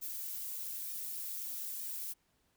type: noise with flanger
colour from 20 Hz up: violet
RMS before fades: -41 dBFS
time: 0.01-2.14 s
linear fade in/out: 20 ms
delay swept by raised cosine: 1.6 to 6.2 ms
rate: 1.1 Hz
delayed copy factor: +0.75
effects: pink hiss -75 dBFS RMS until 2.56 s